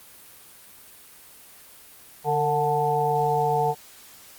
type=harmonic tone with a mistuned harmonic; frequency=146.7 Hz; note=D3; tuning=2 cents flat; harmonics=1 / 3 / 5 / 6; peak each=-29 / -25 / -24 / -25 dBFS; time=2.24-3.75 s; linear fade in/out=50 ms; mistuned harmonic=3; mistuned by=+49 cents; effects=white hiss -48 dBFS RMS until 4.38 s + Opus 32 kbps